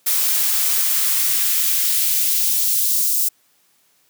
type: noise with high-pass filter sweep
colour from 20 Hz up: blue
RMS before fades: -18 dBFS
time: 0.06-3.29 s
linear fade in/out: 10 ms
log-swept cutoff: 420 to 6100 Hz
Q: 0.83
effects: white hiss -60 dBFS RMS until 4.09 s + high-pass 100 Hz 12 dB/octave